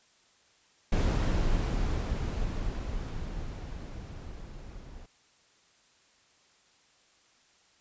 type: noise with level ramp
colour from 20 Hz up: brown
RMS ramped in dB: -24 to -46 dBFS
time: 0.92-5.06 s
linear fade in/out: 5 ms
effects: white hiss -64 dBFS RMS until 7.8 s + resampled to 16000 Hz